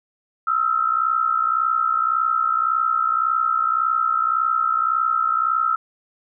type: tone pair together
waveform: sine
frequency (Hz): 1285.2 / 1347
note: E6 / E6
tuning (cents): -44 / +37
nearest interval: minor second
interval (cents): 81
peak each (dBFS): -20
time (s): 0.47-5.76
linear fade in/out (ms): 5
effects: none